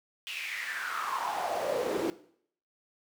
brown noise with high-pass filter sweep, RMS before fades -33 dBFS, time 0.27-2.1 s, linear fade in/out 0 ms, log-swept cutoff 2900 to 340 Hz, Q 5.7, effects noise-tail reverb RT60 0.6 s tail -17 dB re dry

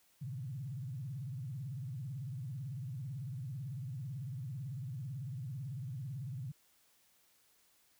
sine tone with vibrato, 130.81 Hz, C3, in tune, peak -39 dBFS, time 0.21-6.52 s, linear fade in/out 10 ms, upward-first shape sine, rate 18 Hz, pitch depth 270 cents each way, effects white hiss -70 dBFS RMS until 7.99 s

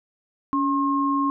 sine tone pair together, 281.7 / 1072 Hz, C#4 / C6, +28 / +42 cents, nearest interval octave + major seventh, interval 2314 cents, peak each -22 dBFS, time 0.53-1.3 s, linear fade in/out 0 ms, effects none

